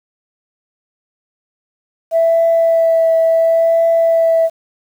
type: tone with vibrato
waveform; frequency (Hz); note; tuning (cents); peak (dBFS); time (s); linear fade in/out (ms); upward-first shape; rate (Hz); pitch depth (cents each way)
sine; 659.3; E5; 0; -8; 2.11-4.5; 50; triangle; 0.71; 15
effects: tanh soft clip ceiling -5 dBFS + 7-bit